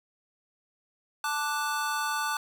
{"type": "chord", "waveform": "square", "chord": "D major", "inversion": "second", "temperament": "equal", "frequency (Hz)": [880, 1174.7, 1480], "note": ["A5", "D6", "F#6"], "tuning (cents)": [0, 0, 0], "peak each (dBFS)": -33, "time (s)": [1.24, 2.37], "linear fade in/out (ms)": 2, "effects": []}